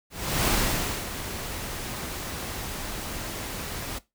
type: noise with ADSR envelope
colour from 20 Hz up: pink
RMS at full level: -23 dBFS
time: 0.1-3.99 s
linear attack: 370 ms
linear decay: 580 ms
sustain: -11 dB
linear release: 10 ms
effects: noise-tail reverb RT60 0.2 s tail -18 dB re dry